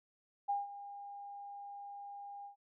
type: tone with ADSR envelope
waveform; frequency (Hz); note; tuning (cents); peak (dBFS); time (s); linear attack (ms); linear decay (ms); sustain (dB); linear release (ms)
sine; 807; G#5; -50; -30; 0.48-2.56; 18; 170; -15; 110
effects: none